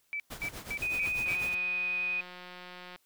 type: tone bursts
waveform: sine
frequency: 2313 Hz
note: D7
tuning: 27 cents flat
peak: -32 dBFS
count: 5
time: 0.13-1.35 s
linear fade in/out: 0 ms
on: 68 ms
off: 220 ms
type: noise with tremolo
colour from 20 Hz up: pink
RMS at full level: -40 dBFS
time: 0.3-1.55 s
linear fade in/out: 10 ms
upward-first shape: triangle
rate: 8.1 Hz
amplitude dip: 80%
type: tone with vibrato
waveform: sine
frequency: 2489 Hz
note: D#7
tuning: in tune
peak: -29 dBFS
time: 0.82-2.21 s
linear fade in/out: 5 ms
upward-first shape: triangle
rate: 11 Hz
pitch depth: 9 cents each way
type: click train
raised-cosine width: 0.3 ms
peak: -30 dBFS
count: 307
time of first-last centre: 1.26-2.96 s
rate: 180 Hz
effects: white hiss -71 dBFS RMS until 3.05 s